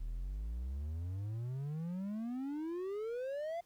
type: exponential sweep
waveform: triangle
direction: up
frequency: 37.54 to 698.5 Hz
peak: -35 dBFS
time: 0-3.61 s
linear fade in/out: 10 ms
effects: pink hiss -71 dBFS RMS until 3.65 s